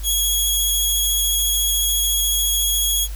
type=tone with vibrato; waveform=10% pulse; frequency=3322 Hz; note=G#7; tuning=in tune; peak=-10 dBFS; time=0.03-3.08 s; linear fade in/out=50 ms; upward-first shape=sine; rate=14 Hz; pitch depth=13 cents each way; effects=added 50 Hz sine -26 dBFS peak until 3.15 s + white hiss -42 dBFS RMS until 3.15 s